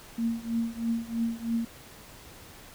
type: tone with tremolo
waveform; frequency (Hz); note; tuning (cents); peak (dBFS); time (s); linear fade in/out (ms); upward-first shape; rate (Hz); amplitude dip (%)
sine; 230.2; A#3; -22; -23; 0.18-1.65; 5; triangle; 3.1; 95
effects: pink hiss -49 dBFS RMS until 2.74 s